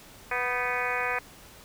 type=harmonic tone with a mistuned harmonic; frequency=246.9 Hz; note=B3; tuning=in tune; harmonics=2 / 3 / 4 / 5 / 6 / 7 / 8 / 9 / 10; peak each=-35 / -35 / -35 / -35 / -35 / -35 / -35 / -35 / -35 dBFS; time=0.31-1.19 s; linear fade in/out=5 ms; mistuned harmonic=6; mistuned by=+60 cents; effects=pink hiss -50 dBFS RMS until 1.64 s